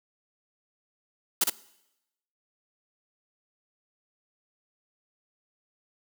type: noise with echo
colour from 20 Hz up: white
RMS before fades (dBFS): -22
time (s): 1.41-1.44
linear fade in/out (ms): 5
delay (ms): 59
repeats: 1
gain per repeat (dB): -3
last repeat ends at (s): 1.499
effects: noise-tail reverb RT60 0.9 s tail -20 dB re dry + high-pass 200 Hz 12 dB/octave